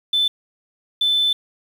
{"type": "tone bursts at uneven times", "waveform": "sine", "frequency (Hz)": 3520, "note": "A7", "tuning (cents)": 0, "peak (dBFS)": -14, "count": 2, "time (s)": [[0.13, 0.28], [1.01, 1.33]], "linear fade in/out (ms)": 5, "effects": ["tanh soft clip ceiling -11 dBFS", "7-bit"]}